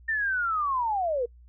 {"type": "linear sweep", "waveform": "sine", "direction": "down", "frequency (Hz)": [1818, 457.2], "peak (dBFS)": -24, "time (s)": [0.08, 1.26], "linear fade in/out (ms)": 10, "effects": ["noise-tail reverb RT60 0.1 s tail -26 dB re dry", "added 60 Hz sine -49 dBFS peak until 1.48 s"]}